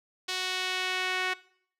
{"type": "tone with band-pass filter sweep", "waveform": "sawtooth", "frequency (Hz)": 370, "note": "F#4", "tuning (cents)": 0, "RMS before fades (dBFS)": -31, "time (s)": [0.28, 1.34], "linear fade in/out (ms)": 10, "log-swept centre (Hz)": [4000, 2100], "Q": 1.3, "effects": ["noise-tail reverb RT60 0.6 s tail -20 dB re dry"]}